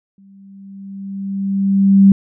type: tone with exponential growth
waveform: sine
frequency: 196 Hz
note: G3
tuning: in tune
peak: -3 dBFS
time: 0.18-2.12 s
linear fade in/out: 2 ms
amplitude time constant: 420 ms
effects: none